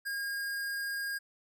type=tone; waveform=square; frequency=1623 Hz; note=G#6; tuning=40 cents flat; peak=-34 dBFS; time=0.05-1.19 s; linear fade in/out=20 ms; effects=none